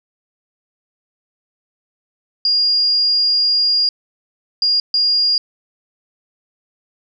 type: tone bursts at uneven times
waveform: sine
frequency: 4834 Hz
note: D8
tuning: 49 cents sharp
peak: -12 dBFS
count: 3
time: 2.45-3.89 / 4.62-4.8 / 4.94-5.38 s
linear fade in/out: 2 ms
effects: none